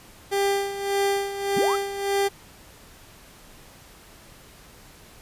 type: tone with tremolo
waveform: 30% pulse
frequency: 397.7 Hz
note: G4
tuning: 25 cents sharp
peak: -17 dBFS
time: 0.31-2.29 s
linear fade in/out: 20 ms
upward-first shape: sine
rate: 1.7 Hz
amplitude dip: 70%
type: linear sweep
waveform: sine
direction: up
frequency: 103.83 to 1373 Hz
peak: -25 dBFS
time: 1.56-1.76 s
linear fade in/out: 10 ms
effects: pink hiss -49 dBFS RMS until 5.21 s + resampled to 32000 Hz